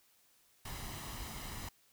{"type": "noise with comb filter", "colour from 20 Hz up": "pink", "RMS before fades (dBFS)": -44, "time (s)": [0.65, 1.69], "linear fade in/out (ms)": 5, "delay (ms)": 1, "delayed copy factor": 0.5, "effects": ["white hiss -69 dBFS RMS until 1.92 s"]}